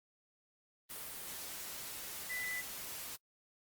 sine tone in noise, 1993 Hz, B6, 15 cents sharp, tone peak -38 dBFS, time 2.29-2.62 s, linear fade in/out 20 ms, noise white, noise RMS -45 dBFS, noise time 0.89-3.17 s, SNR +4 dB, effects noise-tail reverb RT60 0.1 s tail -25 dB re dry + Opus 32 kbps

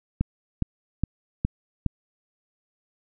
click train, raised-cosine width 5 ms, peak -10 dBFS, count 5, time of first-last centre 0.21-1.863 s, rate 2.42 Hz, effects none

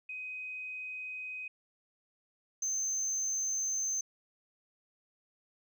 sine tone pair in turn, 2512 / 6252 Hz, D#7 / G8, +16 / -6 cents, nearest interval octave + major third, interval 1578 cents, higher second, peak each -38 / -29 dBFS, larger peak second, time 0.09-1.48 / 2.62-4.01 s, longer neither, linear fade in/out 5 ms, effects tanh soft clip ceiling -28 dBFS

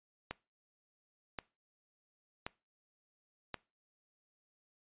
click train, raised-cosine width 0.3 ms, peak -22 dBFS, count 4, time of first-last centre 0.31-3.543 s, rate 0.928 Hz, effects noise-tail reverb RT60 0.3 s tail -22 dB re dry + resampled to 8000 Hz

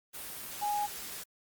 sine tone in noise, 827 Hz, G#5, 8 cents flat, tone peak -29 dBFS, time 0.61-0.87 s, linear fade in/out 20 ms, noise white, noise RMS -42 dBFS, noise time 0.13-1.24 s, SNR +10 dB, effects Opus 32 kbps

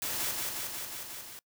white noise with echo, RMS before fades -34 dBFS, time 0.02-0.31 s, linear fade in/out 0 ms, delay 180 ms, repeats 6, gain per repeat -2 dB, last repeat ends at 1.39 s, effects noise-tail reverb RT60 0.1 s tail -25 dB re dry

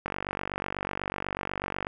click train, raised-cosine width 0.5 ms, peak -15 dBFS, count 88, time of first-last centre 0.06-1.869 s, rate 48.1 Hz, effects none

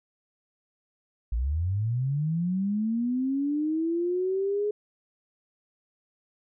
sine linear sweep, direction up, 52.8 to 421.2 Hz, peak -24 dBFS, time 1.32-4.71 s, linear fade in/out 5 ms, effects none

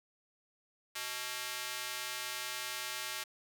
square tone with high-pass filter, 124.8 Hz, B2, 19 cents sharp, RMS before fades -40 dBFS, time 0.95-3.24 s, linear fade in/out 10 ms, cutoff 1800 Hz, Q 0.66, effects none

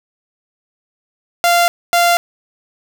sawtooth tone pair in turn, 693 / 693 Hz, F5 / F5, -14 / -14 cents, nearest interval unison, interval 0 cents, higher neither, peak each -6 dBFS, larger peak neither, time 1.44-1.68 / 1.93-2.17 s, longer neither, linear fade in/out 0 ms, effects none

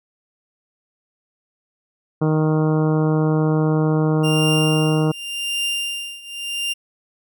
harmonic tone, 155.56 Hz, D#3, in tune, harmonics 1 / 2 / 3 / 4 / 5 / 6 / 7 / 8 / 9, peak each -17 / -21 / -23 / -30 / -32 / -35 / -34 / -37 / -38 dBFS, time 2.21-5.12 s, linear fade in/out 10 ms
40% pulse tone with tremolo, 2794 Hz, F7, in tune, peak -18 dBFS, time 4.23-6.74 s, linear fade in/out 20 ms, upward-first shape triangle, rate 0.88 Hz, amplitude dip 90%
effects none

